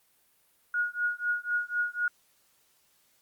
sine tone with tremolo, 1444 Hz, F#6, 43 cents flat, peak -23 dBFS, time 0.74-2.08 s, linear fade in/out 2 ms, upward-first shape triangle, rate 4 Hz, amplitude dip 100%, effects white hiss -67 dBFS RMS until 3.21 s + Opus 32 kbps

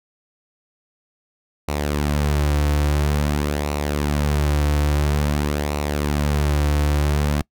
sawtooth tone with flanger, 73.42 Hz, D2, in tune, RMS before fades -20 dBFS, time 1.68-7.42 s, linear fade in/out 5 ms, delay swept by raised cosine 0.6 to 5 ms, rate 0.49 Hz, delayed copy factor -0.5, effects noise-tail reverb RT60 0.1 s tail -25 dB re dry

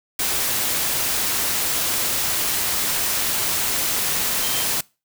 sine tone in noise, 3141 Hz, G7, 3 cents sharp, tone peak -31 dBFS, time 4.42-4.64 s, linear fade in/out 5 ms, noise white, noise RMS -22 dBFS, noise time 0.19-4.81 s, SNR -12 dB, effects noise-tail reverb RT60 0.3 s tail -24 dB re dry

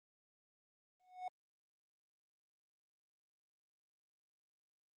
triangle tone with exponential growth, 734 Hz, F#5, 14 cents flat, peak -35 dBFS, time 1-1.28 s, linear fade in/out 2 ms, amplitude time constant 60 ms, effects Opus 24 kbps

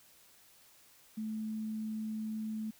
sine tone, 217.7 Hz, A3, 18 cents flat, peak -35 dBFS, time 1.17-2.71 s, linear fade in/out 10 ms, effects white hiss -62 dBFS RMS until 2.79 s

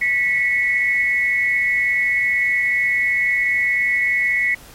sine tone pair together, 1959.1 / 2199 Hz, B6 / C#7, -14 / -14 cents, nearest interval major second, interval 200 cents, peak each -18 dBFS, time 0.01-4.55 s, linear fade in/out 10 ms, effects pink hiss -43 dBFS RMS until 4.74 s + MP3 64 kbps

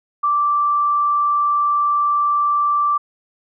sine tone, 1170 Hz, D6, 7 cents flat, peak -14 dBFS, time 0.23-2.98 s, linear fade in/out 10 ms, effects none

